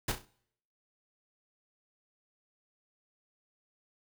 pink noise with echo, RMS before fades -31 dBFS, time 0.08-0.12 s, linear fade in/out 5 ms, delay 33 ms, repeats 4, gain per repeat -8 dB, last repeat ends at 0.252 s, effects noise-tail reverb RT60 0.7 s tail -23 dB re dry

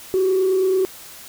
sine tone with frequency modulation, 377.1 Hz, F#4, 33 cents sharp, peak -14 dBFS, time 0.14-0.85 s, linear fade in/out 0 ms, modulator 29.1 Hz, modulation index 0.33, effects tanh soft clip ceiling -11 dBFS + white hiss -40 dBFS RMS until 1.28 s

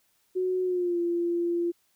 sine tone with pitch glide, 368.8 to 344.1 Hz, F#4 to F4, -6 to -26 cents, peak -24 dBFS, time 0.35-1.72 s, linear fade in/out 20 ms, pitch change -120 cents, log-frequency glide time 0.63-0.99 s, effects white hiss -69 dBFS RMS until 1.95 s

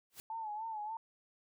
white noise with exponential growth, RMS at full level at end -44 dBFS, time 0.1-0.2 s, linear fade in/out 0 ms, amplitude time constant 21 ms
sine tone with vibrato, 871 Hz, A5, 18 cents flat, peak -38 dBFS, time 0.3-0.97 s, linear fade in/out 2 ms, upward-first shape sine, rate 3.4 Hz, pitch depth 77 cents each way
effects none

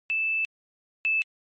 sine tone pair in turn, 2635 / 2625 Hz, E7 / E7, -1 / -8 cents, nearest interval unison, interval 7 cents, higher first, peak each -23 / -21 dBFS, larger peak second, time 0.1-0.45 / 1.05-1.22 s, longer first, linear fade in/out 0 ms, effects MP3 32 kbps

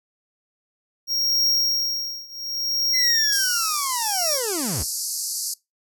square tone with tremolo, 5588 Hz, F8, in tune, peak -17 dBFS, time 1.07-4.4 s, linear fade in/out 50 ms, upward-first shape triangle, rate 0.62 Hz, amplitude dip 95%
40% pulse linear sweep, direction down, 2072 to 45.65 Hz, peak -25 dBFS, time 2.93-4.84 s, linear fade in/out 20 ms
pink band-pass noise, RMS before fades -28 dBFS, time 3.32-5.54 s, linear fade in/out 5 ms, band 4500 to 13000 Hz, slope 96 dB/octave
effects noise-tail reverb RT60 0.2 s tail -22 dB re dry

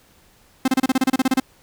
45% pulse tone bursts, 261.6 Hz, C4, in tune, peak -14 dBFS, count 13, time 0.65-1.4 s, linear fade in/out 5 ms, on 30 ms, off 30 ms, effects pink hiss -55 dBFS RMS until 1.62 s

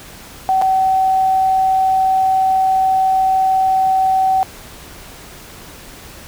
sine tone with dropouts, 761 Hz, F#5, 48 cents sharp, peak -11 dBFS, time 0.49-4.43 s, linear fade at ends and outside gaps 0 ms, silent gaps 0.615-0.621 s, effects pink hiss -37 dBFS RMS until 6.27 s

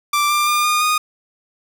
sawtooth tone with pitch steps, 1174.7 / 1189 / 1203.5 / 1218.2 / 1233.1 Hz, D6 / D6 / D6 / D#6 / D#6, 0 / +21 / +42 / -37 / -16 cents, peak -11 dBFS, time 0.13-0.98 s, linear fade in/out 5 ms, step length 170 ms, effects none

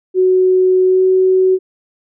sine tone with pitch glide, 371 to 374.4 Hz, F#4 to F#4, +5 to +20 cents, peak -8 dBFS, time 0.14-1.59 s, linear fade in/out 50 ms, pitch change +15 cents, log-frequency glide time 0.85-1.03 s, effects none

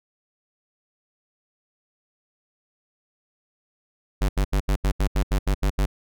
square tone bursts, 49 Hz, G1, in tune, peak -19 dBFS, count 11, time 4.21-5.86 s, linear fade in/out 10 ms, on 80 ms, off 77 ms, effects none

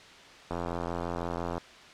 click train, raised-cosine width 1 ms, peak -19 dBFS, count 93, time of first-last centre 0.51-1.58 s, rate 86 Hz, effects white hiss -50 dBFS RMS until 1.93 s + low-pass 4000 Hz 12 dB/octave

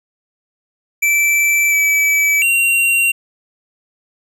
square tone with pitch steps, 2327 / 2299 / 2754 Hz, D7 / D7 / F7, -17 / -37 / -25 cents, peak -12 dBFS, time 1.02-3.12 s, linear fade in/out 10 ms, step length 700 ms, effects none

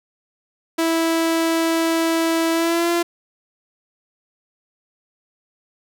sawtooth tone with pitch glide, 328.5 to 342.6 Hz, E4 to F4, -6 to -33 cents, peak -13 dBFS, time 0.78-3.03 s, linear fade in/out 10 ms, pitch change +73 cents, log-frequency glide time 2.52-2.91 s, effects none

